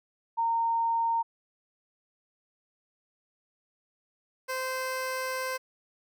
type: tone pair in turn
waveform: sine / 15% pulse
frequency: 920 / 518.3 Hz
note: A#5 / C5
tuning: -23 / -16 cents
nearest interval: minor seventh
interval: 993 cents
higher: first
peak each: -24 dBFS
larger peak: neither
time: 0.37-1.23 / 4.48-5.58 s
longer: second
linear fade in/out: 20 ms
effects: none